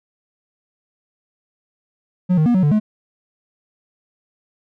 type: tone with pitch steps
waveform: triangle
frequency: 181.3 / 155.5 / 240.7 / 186.6 / 147.1 / 213.5 Hz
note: F#3 / D#3 / B3 / F#3 / D3 / G#3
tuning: -35 / -1 / -44 / +15 / +3 / +48 cents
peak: -10 dBFS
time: 2.29-2.8 s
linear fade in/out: 20 ms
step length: 85 ms
effects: none